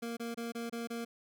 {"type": "tone bursts", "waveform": "25% pulse", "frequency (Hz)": 233.1, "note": "A#3", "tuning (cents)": 0, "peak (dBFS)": -33, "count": 6, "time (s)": [0.02, 1.05], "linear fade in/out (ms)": 10, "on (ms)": 150, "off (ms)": 26, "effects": []}